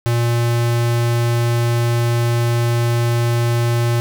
square tone, 118.3 Hz, A#2, 26 cents sharp, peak -15 dBFS, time 0.06-4 s, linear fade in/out 0 ms, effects none

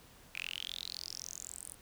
sawtooth tone with high-pass filter sweep, 43.84 Hz, F1, 7 cents sharp, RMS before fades -44 dBFS, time 0.34-1.75 s, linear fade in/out 20 ms, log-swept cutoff 2400 to 9700 Hz, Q 9.3, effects pink hiss -59 dBFS RMS until 1.81 s

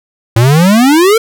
square exponential sweep, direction up, 110 to 466.2 Hz, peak -5 dBFS, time 0.36-1.18 s, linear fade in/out 5 ms, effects none

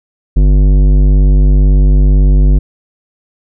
sine tone with tanh clipping, 49 Hz, G1, in tune, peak -6 dBFS, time 0.36-2.59 s, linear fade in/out 10 ms, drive 14 dB, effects none

